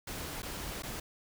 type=noise with dropouts; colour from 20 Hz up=pink; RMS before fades=-40 dBFS; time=0.07-1 s; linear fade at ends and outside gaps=5 ms; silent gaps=0.421-0.429 / 0.823-0.833 s; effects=none